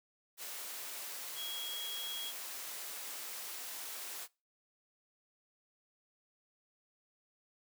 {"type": "tone in noise", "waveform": "sine", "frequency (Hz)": 3300, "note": "G#7", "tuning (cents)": -12, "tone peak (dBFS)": -40, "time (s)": [1.35, 2.33], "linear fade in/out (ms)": 50, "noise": "white", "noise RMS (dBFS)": -44, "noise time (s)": [0.37, 4.28], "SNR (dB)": 1, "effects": ["noise-tail reverb RT60 0.3 s tail -24 dB re dry", "high-pass 400 Hz 12 dB/octave"]}